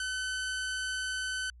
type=tone; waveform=sawtooth; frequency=1517 Hz; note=F#6; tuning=43 cents sharp; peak=-28 dBFS; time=0-1.5 s; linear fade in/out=2 ms; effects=added 60 Hz sine -50 dBFS peak until 1.6 s + MP3 48 kbps

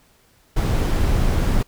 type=noise; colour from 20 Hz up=brown; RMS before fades=-18 dBFS; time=0.56-1.63 s; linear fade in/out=10 ms; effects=pink hiss -57 dBFS RMS until 1.67 s

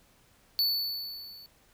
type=tone with level ramp; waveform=square; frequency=4469 Hz; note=C#8; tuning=13 cents sharp; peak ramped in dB=-23 to -48 dBFS; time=0.59-1.46 s; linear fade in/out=0 ms; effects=pink hiss -63 dBFS RMS until 1.73 s

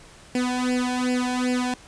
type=tone with flanger; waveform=sawtooth; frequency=250 Hz; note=B3; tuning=21 cents sharp; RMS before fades=-24 dBFS; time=0.35-1.74 s; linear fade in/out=2 ms; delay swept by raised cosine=0.4 to 1.24 ms; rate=2.6 Hz; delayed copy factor=+0.95; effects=pink hiss -48 dBFS RMS until 1.87 s + resampled to 22050 Hz

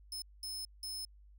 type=tone bursts at uneven times; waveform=sawtooth; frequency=5210 Hz; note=E8; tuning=21 cents flat; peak=-37 dBFS; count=3; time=0.12-0.22 / 0.43-0.65 / 0.83-1.05 s; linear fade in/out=2 ms; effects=added 50 Hz sine -56 dBFS peak until 1.38 s

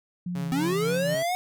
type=tone with vibrato; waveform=sine; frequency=172.2 Hz; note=F3; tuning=24 cents flat; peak=-28 dBFS; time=0.26-1.15 s; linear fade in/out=5 ms; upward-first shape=square; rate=3.2 Hz; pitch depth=52 cents each way
type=tone with tremolo; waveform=sawtooth; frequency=138.59 Hz; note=C#3; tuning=in tune; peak=-29 dBFS; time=0.35-1.23 s; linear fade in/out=5 ms; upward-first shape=sine; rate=4.1 Hz; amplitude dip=50%
type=linear sweep; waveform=square; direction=up; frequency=251.8 to 742 Hz; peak=-25 dBFS; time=0.52-1.35 s; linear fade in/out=0 ms
effects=none

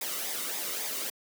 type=noise with flanger; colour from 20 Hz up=white; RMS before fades=-34 dBFS; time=0.01-1.1 s; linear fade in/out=5 ms; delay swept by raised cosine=0.69 to 1.23 ms; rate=3.6 Hz; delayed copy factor=-0.6; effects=high-pass 200 Hz 12 dB/octave

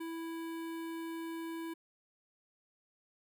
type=tone with notch filter; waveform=square; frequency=329.6 Hz; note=E4; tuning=in tune; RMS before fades=-41 dBFS; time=0-1.74 s; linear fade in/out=10 ms; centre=5700 Hz; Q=0.96; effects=none

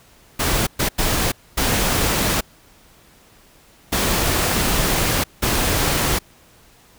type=noise bursts at uneven times; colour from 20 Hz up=pink; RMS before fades=-19 dBFS; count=6; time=0.39-0.67 / 0.79-0.89 / 0.98-1.32 / 1.57-2.41 / 3.92-5.24 / 5.42-6.19 s; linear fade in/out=10 ms; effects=pink hiss -51 dBFS RMS until 6.98 s

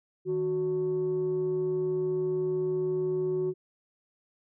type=tone pair together; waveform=sine; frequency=156.11 / 370 Hz; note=D#3 / F#4; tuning=+6 / 0 cents; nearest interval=octave + minor third; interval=1494 cents; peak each=-34 / -25 dBFS; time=0.25-3.54 s; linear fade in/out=50 ms; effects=tanh soft clip ceiling -22 dBFS

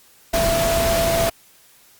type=tone in noise; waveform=sine; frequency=668 Hz; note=E5; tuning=23 cents sharp; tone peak=-18 dBFS; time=0.33-1.3 s; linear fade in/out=10 ms; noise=pink; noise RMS=-22 dBFS; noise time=0.33-1.3 s; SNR=+1 dB; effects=white hiss -52 dBFS RMS until 1.99 s + Opus 48 kbps

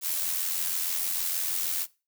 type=noise with amplitude modulation; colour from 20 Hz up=blue; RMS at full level=-27 dBFS; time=0.01-1.87 s; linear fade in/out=50 ms; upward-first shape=sine; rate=86.4 Hz; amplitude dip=50%; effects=noise-tail reverb RT60 0.3 s tail -21 dB re dry

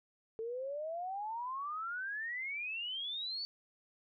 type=exponential sweep; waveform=sine; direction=up; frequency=440 to 4567 Hz; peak=-37 dBFS; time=0.39-3.45 s; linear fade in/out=0 ms; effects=none

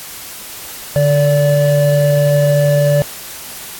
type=tone pair together; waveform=triangle; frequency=146.1 / 579 Hz; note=D3 / D5; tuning=-9 / -25 cents; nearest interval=2 octaves; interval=2384 cents; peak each=-10 dBFS; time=0.96-3.02 s; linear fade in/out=0 ms; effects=white hiss -30 dBFS RMS until 3.79 s + AAC 64 kbps

